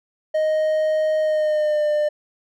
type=tone with pitch glide; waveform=triangle; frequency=622.3 to 599.4 Hz; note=D#5 to D5; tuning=0 to +35 cents; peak=-15 dBFS; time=0.34-2.09 s; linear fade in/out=10 ms; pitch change=-65 cents; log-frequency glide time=1.2-1.84 s; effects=none